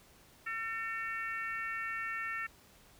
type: harmonic tone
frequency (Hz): 450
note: A4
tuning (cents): +39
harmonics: 3 / 4 / 5 / 6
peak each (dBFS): -41 / -38 / -42 / -46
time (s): 0.46-2.47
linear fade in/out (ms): 10
effects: pink hiss -61 dBFS RMS until 2.99 s